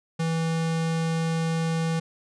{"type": "tone", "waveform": "square", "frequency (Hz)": 163.5, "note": "E3", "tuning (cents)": -14, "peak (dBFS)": -24, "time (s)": [0.19, 2], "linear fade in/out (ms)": 10, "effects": ["resampled to 22050 Hz"]}